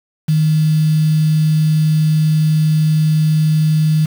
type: tone with quantisation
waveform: sine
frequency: 155.4 Hz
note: D#3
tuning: 2 cents flat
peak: -10 dBFS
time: 0.28-4.06 s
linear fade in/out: 10 ms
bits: 5
effects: none